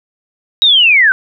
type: linear sweep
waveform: sine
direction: down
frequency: 3850 to 1480 Hz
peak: -5 dBFS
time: 0.62-1.12 s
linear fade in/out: 0 ms
effects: none